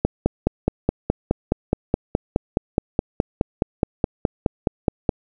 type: click train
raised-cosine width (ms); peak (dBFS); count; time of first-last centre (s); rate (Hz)
2; -3; 25; 0.05-5.092; 4.76
effects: none